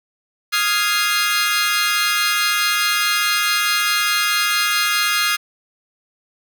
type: chord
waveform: 20% pulse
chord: F minor seventh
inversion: third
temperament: equal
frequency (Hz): 1244.5 / 1396.9 / 1661.2 / 2093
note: Eb6 / F6 / Ab6 / C7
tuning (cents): 0 / 0 / 0 / 0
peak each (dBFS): -17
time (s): 0.52-5.37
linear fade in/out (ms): 20
effects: none

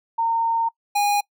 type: tone pair in turn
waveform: sine / square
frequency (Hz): 916 / 819.7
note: A#5 / G#5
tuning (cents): -31 / -23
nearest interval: major second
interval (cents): 192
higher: first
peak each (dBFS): -18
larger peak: neither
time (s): 0.18-0.69 / 0.95-1.21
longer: first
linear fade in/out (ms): 10
effects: noise-tail reverb RT60 0.1 s tail -24 dB re dry

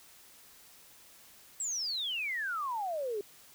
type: exponential sweep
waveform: sine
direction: down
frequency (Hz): 7902 to 393.9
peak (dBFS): -32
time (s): 1.6-3.21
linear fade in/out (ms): 2
effects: white hiss -57 dBFS RMS until 3.54 s

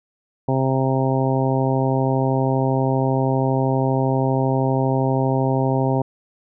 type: harmonic tone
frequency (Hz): 132.6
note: C3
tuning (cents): +23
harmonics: 1 / 2 / 3 / 4 / 5 / 6 / 7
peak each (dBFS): -20 / -23 / -25 / -26 / -27 / -28 / -28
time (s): 0.48-6.02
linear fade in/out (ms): 5
effects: none

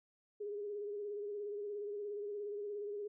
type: tone with vibrato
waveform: sine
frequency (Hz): 411.5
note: G#4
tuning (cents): -16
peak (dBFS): -39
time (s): 0.4-3.08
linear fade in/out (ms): 10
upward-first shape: sine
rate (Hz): 17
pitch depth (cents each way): 40
effects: none

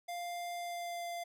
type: tone with pitch glide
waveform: square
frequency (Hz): 698.5 to 691.3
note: F5 to F5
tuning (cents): 0 to -18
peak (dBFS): -39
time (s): 0.08-1.24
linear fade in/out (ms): 10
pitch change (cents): -18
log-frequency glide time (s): 0.54-1.05
effects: none

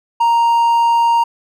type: tone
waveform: triangle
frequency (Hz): 932.3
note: A#5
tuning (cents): 0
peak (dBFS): -8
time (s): 0.2-1.24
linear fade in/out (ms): 10
effects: none

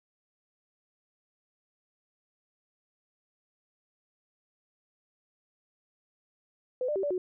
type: tone with pitch steps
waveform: sine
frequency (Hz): 505 / 596 / 387 / 579 / 365.8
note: B4 / D5 / G4 / D5 / F#4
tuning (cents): +39 / +25 / -22 / -25 / -20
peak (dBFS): -27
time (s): 6.81-7.18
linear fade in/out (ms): 2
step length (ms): 74
effects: none

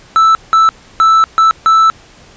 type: tone bursts at uneven times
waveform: triangle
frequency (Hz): 1318.5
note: E6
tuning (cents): 0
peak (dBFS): -3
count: 5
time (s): 0.16-0.35 / 0.53-0.69 / 1-1.24 / 1.38-1.51 / 1.66-1.9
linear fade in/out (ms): 0
effects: pink hiss -41 dBFS RMS until 2.36 s + resampled to 16000 Hz

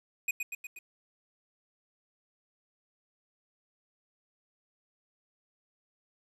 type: tone with echo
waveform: square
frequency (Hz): 2489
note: D#7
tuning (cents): 0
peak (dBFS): -28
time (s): 0.28-0.31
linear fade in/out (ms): 5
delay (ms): 120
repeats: 4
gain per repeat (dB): -4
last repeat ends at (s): 0.79
effects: resampled to 32000 Hz + 10-bit

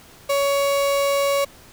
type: tone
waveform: 35% pulse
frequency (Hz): 560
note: C#5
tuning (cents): +18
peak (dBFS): -16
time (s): 0.29-1.45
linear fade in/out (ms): 10
effects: pink hiss -47 dBFS RMS until 1.72 s

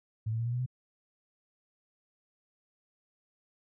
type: tone with pitch steps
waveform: sine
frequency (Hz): 109.7 / 112.91 / 116.22 / 119.63 / 123.13 / 126.74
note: A2 / A2 / A#2 / A#2 / B2 / B2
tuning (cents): -5 / +45 / -5 / +45 / -5 / +45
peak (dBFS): -29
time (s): 0.26-0.662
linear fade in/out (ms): 10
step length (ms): 67
effects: none

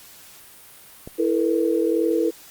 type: click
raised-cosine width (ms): 2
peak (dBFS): -21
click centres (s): 1.075
type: chord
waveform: sine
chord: E suspended fourth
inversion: none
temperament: equal with one note detuned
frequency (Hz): 329.6 / 440 / 481.8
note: E4 / A4 / B4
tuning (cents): 0 / 0 / -43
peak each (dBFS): -21 / -23 / -23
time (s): 1.18-2.31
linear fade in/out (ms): 20
effects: white hiss -46 dBFS RMS until 2.5 s + Opus 48 kbps

